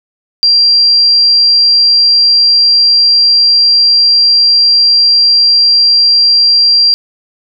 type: tone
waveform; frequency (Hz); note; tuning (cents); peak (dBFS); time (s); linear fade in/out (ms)
sine; 4742; D8; +16; -4; 0.43-6.94; 0
effects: none